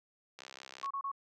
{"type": "click train", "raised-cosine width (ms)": 0.2, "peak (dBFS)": -29, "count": 32, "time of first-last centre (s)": [0.39, 0.86], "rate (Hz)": 66}
{"type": "tone bursts", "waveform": "sine", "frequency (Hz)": 1104, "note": "C#6", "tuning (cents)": -7, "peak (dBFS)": -34, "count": 3, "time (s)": [0.83, 1.116], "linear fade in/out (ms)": 5, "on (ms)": 76, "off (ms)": 29}
{"effects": ["high-pass 400 Hz 12 dB/octave"]}